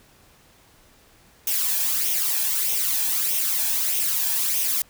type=noise with flanger; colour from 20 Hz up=blue; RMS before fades=-23 dBFS; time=1.47-4.82 s; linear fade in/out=2 ms; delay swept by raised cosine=0.33 to 1.23 ms; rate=1.6 Hz; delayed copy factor=+0.55; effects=pink hiss -55 dBFS RMS until 4.89 s